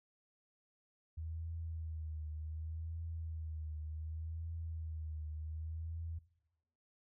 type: tone with vibrato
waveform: sine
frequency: 79.7 Hz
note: D#2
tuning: 42 cents sharp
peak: -40 dBFS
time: 1.17-6.19 s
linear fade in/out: 10 ms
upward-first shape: triangle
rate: 0.67 Hz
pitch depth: 66 cents each way
effects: noise-tail reverb RT60 0.9 s tail -19 dB re dry